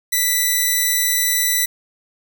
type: tone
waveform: 5% pulse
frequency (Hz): 1978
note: B6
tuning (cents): +2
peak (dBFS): -5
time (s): 0.12-1.66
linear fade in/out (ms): 10
effects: none